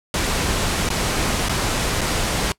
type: noise with dropouts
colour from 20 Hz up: pink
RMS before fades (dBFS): -21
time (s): 0.14-2.52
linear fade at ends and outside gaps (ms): 1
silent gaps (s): 0.89-0.902 / 1.486-1.494 / 2.009-2.014
effects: noise-tail reverb RT60 0.1 s tail -21 dB re dry + low-pass 10000 Hz 12 dB/octave